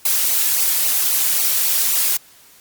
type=noise with flanger; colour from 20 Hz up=blue; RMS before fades=-17 dBFS; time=0.05-2.17 s; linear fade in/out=5 ms; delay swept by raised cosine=0.56 to 4.36 ms; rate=3.7 Hz; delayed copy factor=-1; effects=white hiss -48 dBFS RMS until 2.6 s + Opus 48 kbps